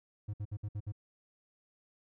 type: tone bursts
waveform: triangle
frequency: 103.83 Hz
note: G#2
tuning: in tune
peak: -33 dBFS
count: 6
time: 0.28-0.922 s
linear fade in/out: 10 ms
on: 57 ms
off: 60 ms
effects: none